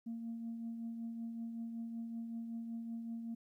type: tone with tremolo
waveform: sine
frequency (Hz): 230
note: A#3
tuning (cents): -23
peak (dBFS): -37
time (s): 0.06-3.35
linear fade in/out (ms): 10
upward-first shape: triangle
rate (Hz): 5.3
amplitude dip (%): 45
effects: tanh soft clip ceiling -36 dBFS + 13-bit